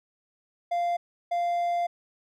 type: tone pair in turn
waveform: triangle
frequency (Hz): 695 / 695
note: F5 / F5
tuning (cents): -9 / -9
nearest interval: unison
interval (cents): 0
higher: neither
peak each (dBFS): -22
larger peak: neither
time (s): 0.71-0.97 / 1.31-1.87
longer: second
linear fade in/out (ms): 10
effects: none